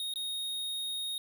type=tone with dropouts; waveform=square; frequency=3729 Hz; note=A#7; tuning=in tune; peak=-34 dBFS; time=0-1.18 s; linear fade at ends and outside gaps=1 ms; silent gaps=0.138-0.158 s; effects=none